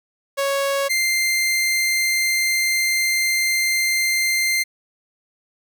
sawtooth tone pair in turn, 554 / 2092 Hz, C#5 / C7, -1 / -1 cents, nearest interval octave + major seventh, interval 2300 cents, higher second, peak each -15 / -14 dBFS, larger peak second, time 0.37-0.89 / 0.89-4.64 s, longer second, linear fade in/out 20 ms, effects none

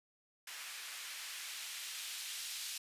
blue noise with band-pass filter sweep, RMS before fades -45 dBFS, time 0.47-2.78 s, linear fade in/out 5 ms, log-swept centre 1700 to 3400 Hz, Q 0.94, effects resampled to 32000 Hz

